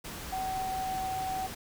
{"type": "tone in noise", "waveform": "sine", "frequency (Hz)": 757, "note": "F#5", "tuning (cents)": 39, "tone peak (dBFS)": -31, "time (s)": [0.32, 1.47], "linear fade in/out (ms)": 10, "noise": "pink", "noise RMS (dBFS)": -41, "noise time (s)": [0.04, 1.55], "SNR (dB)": 7, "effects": []}